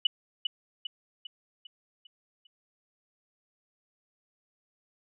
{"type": "tone with echo", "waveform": "sine", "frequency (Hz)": 2960, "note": "F#7", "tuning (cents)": 0, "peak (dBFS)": -19, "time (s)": [0.05, 0.07], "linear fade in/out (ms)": 5, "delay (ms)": 400, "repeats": 6, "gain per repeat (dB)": -6, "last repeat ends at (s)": 2.47, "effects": []}